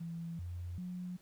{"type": "tone with pitch steps", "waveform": "sine", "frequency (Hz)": [167.3, 87.8, 180.1], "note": ["E3", "F2", "F#3"], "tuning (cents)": [26, 10, -46], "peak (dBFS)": -39, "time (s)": [0, 1.17], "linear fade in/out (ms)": 10, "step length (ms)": 390, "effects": ["pink hiss -66 dBFS RMS until 1.21 s"]}